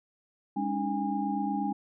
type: tone cluster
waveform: sine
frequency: 203.6 / 279.4 / 307.7 / 815 Hz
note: G#3 / C#4 / D#4 / G#5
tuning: -34 / +14 / -19 / -33 cents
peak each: -32 / -33 / -36 / -32 dBFS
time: 0.56-1.73 s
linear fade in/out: 10 ms
effects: none